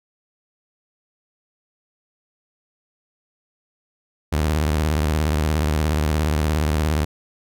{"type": "tone with vibrato", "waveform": "sawtooth", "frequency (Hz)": 76.4, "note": "D#2", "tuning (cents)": -31, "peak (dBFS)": -14, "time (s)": [4.32, 7.05], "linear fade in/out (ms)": 10, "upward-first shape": "sine", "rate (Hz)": 17, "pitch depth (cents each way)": 140, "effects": []}